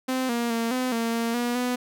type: tone with pitch steps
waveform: sawtooth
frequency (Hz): 258.6 / 236.2 / 230 / 254.6 / 229.8 / 231.1 / 241 / 247.8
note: C4 / A#3 / A#3 / C4 / A#3 / A#3 / B3 / B3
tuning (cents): -20 / +23 / -23 / -47 / -25 / -15 / -42 / +6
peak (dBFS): -20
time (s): 0.08-1.76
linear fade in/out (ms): 10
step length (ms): 210
effects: none